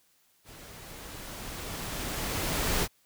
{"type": "noise with level ramp", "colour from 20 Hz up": "pink", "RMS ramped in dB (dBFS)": [-49, -27], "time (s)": [0.44, 2.88], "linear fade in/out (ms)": 50, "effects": ["white hiss -67 dBFS RMS until 3.05 s"]}